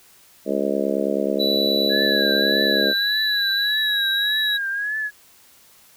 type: harmonic tone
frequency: 69.4 Hz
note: C#2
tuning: 3 cents sharp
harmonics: 3 / 4 / 5 / 6 / 7 / 8 / 9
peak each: -27 / -27 / -27 / -27 / -27 / -27 / -27 dBFS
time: 0.45-2.94 s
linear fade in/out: 50 ms
type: tone with pitch glide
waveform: triangle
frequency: 3951 to 3872 Hz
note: B7 to B7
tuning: 0 to -35 cents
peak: -19 dBFS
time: 1.39-4.58 s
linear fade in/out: 20 ms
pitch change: -35 cents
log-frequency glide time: 3.59-3.85 s
type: tone with vibrato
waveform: sine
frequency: 1661.2 Hz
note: G#6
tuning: in tune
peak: -22 dBFS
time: 1.89-5.11 s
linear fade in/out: 50 ms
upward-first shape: triangle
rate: 1.7 Hz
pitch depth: 92 cents each way
effects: white hiss -52 dBFS RMS until 5.96 s